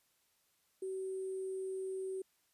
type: tone with sample-and-hold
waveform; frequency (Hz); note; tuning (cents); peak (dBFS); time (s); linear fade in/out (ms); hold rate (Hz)
sine; 380; F#4; +46; -37; 0.82-2.22; 5; 8820
effects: white hiss -75 dBFS RMS until 2.53 s + resampled to 32000 Hz